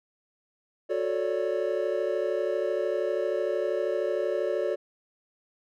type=chord; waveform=triangle; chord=D major seventh; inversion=first; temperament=equal with one note detuned; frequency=365.5 / 440 / 554.4 / 587.3 Hz; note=F#4 / A4 / C#5 / D5; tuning=-21 / 0 / 0 / 0 cents; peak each=-29 dBFS; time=0.89-4.76 s; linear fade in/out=20 ms; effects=none